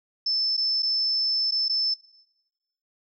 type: tone with dropouts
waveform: sine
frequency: 5274 Hz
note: E8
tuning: in tune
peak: -22 dBFS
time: 0.26-1.94 s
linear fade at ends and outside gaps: 5 ms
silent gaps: 0.568-0.576 / 0.823-0.829 / 1.51-1.52 / 1.683-1.695 s
effects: noise-tail reverb RT60 1.0 s tail -19 dB re dry